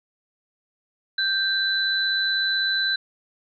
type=tone pair together; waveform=sine; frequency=1568 / 4002 Hz; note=G6 / B7; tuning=0 / +22 cents; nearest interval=octave + major third; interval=1622 cents; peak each=-23 dBFS; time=1.18-2.96 s; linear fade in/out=5 ms; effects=none